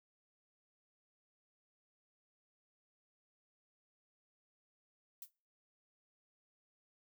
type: noise with exponential decay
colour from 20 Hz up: violet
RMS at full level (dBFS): -43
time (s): 5.22-5.31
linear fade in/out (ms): 2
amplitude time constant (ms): 18
effects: noise-tail reverb RT60 0.4 s tail -26 dB re dry